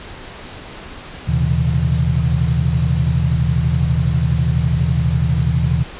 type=tone cluster; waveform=sine; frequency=77.5 / 122 / 134.1 / 162.9 Hz; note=D#2 / B2 / C3 / E3; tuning=-6 / -21 / +43 / -20 cents; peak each=-19 dBFS; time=1.27-5.84 s; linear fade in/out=20 ms; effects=pink hiss -34 dBFS RMS until 5.99 s + resampled to 8000 Hz